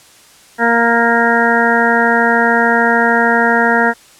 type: harmonic tone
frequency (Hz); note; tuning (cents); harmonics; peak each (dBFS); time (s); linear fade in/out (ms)
233.1; A#3; 0; 1 / 2 / 3 / 4 / 6 / 7 / 8; -17 / -17 / -17 / -17 / -17 / -17 / -17; 0.58-3.94; 50
effects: white hiss -44 dBFS RMS until 4.19 s + low-pass 10000 Hz 12 dB/octave